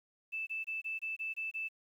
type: tone bursts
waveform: sine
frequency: 2637 Hz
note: E7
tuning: in tune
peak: -35 dBFS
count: 8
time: 0.32-1.688 s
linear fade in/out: 20 ms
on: 150 ms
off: 24 ms
effects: 11-bit